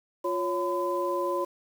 sine tone cluster, 352.4 / 555 / 1013 Hz, F4 / C#5 / B5, +16 / +2 / +44 cents, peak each -30 dBFS, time 0.24-1.45 s, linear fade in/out 10 ms, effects 8-bit

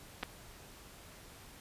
clicks, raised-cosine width 0.3 ms, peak -25 / -19 dBFS, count 2, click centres 0.228 / 0.232 s, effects pink hiss -54 dBFS RMS until 1.6 s + resampled to 32000 Hz

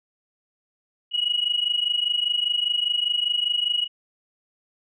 sine tone pair together, 2896 / 2921 Hz, F#7 / F#7, -38 / -23 cents, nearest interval unison, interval 15 cents, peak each -23 dBFS, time 1.11-3.88 s, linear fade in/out 50 ms, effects tanh soft clip ceiling -13 dBFS

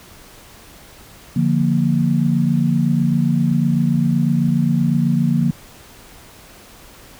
sine chord, Bb major, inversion first, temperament equal, 146.83 / 174.61 / 233.1 Hz, D3 / F3 / Bb3, 0 / 0 / 0 cents, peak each -18 dBFS, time 1.36-5.51 s, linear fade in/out 5 ms, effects pink hiss -43 dBFS RMS until 7.19 s

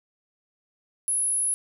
sine tone, 10548 Hz, E9, in tune, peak -22 dBFS, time 1.08-1.54 s, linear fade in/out 0 ms, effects none

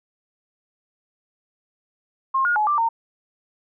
sine tone with pitch steps, 1067 / 1431 / 849 / 1179 / 916 Hz, C6 / F6 / G#5 / D6 / A#5, +34 / +42 / +38 / +6 / -31 cents, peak -17 dBFS, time 2.34-2.89 s, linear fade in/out 10 ms, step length 110 ms, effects none

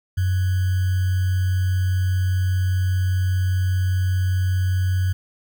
sine tone with sample-and-hold, 92.5 Hz, F#2, in tune, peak -17 dBFS, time 0.17-5.13 s, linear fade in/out 10 ms, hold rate 1575 Hz, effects none

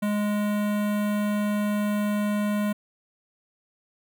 square tone with notch filter, 207.7 Hz, G#3, in tune, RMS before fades -25 dBFS, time 0.02-2.73 s, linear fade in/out 10 ms, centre 5200 Hz, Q 0.8, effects none

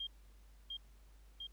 sine tone with echo, 3207 Hz, G7, 39 cents sharp, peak -39 dBFS, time 0-0.07 s, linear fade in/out 5 ms, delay 700 ms, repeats 2, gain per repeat -2 dB, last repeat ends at 1.47 s, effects added 50 Hz sine -58 dBFS peak until 1.52 s + pink hiss -71 dBFS RMS until 1.52 s

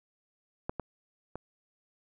clicks, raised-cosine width 1 ms, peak -18 / -20 / -24 dBFS, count 3, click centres 0.695 / 0.797 / 1.356 s, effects none

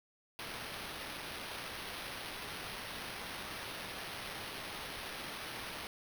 white noise with sample-and-hold, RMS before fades -44 dBFS, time 0.39-5.87 s, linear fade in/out 0 ms, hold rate 7350 Hz, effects none

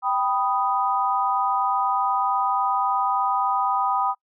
sine chord, G augmented, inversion none, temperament equal, 784 / 987.8 / 1244.5 Hz, G5 / B5 / D#6, 0 / 0 / 0 cents, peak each -24 dBFS, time 0.02-4.15 s, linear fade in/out 50 ms, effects noise-tail reverb RT60 0.1 s tail -26 dB re dry

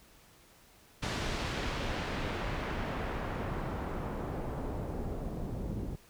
pink noise with low-pass filter sweep, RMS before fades -36 dBFS, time 1.02-5.96 s, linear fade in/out 10 ms, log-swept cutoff 5600 to 360 Hz, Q 0.76, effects pink hiss -60 dBFS RMS until 6.09 s

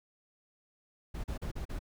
brown noise bursts, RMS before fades -37 dBFS, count 5, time 1.14-1.792 s, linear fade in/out 10 ms, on 100 ms, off 38 ms, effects none

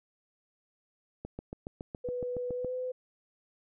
click train, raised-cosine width 2 ms, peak -25 dBFS, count 11, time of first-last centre 1.25-2.647 s, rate 7.16 Hz
sine tone with pitch glide, 493.9 to 506.9 Hz, B4 to B4, 0 to +45 cents, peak -32 dBFS, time 2.04-2.92 s, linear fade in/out 10 ms, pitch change +45 cents, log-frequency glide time 2.54-2.73 s
effects none

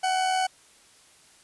40% pulse tone with amplitude modulation, 749 Hz, F#5, 21 cents sharp, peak -20 dBFS, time 0.03-0.47 s, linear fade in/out 10 ms, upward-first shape sine, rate 78.9 Hz, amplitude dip 40%, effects white hiss -56 dBFS RMS until 1.43 s + resampled to 24000 Hz

